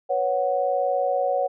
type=chord; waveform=sine; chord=B suspended second; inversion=none; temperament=equal; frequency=493.9 / 554.4 / 740 Hz; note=B4 / C#5 / F#5; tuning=0 / 0 / 0 cents; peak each=-28 / -23 / -24 dBFS; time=0.09-1.48 s; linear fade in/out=20 ms; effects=none